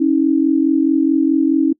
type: tone pair together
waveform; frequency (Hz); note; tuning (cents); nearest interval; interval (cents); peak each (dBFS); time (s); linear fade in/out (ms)
sine; 274.9 / 319.6; C#4 / D#4; -14 / +47; minor third; 261; -14; 0-1.73; 10
effects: noise-tail reverb RT60 0.1 s tail -23 dB re dry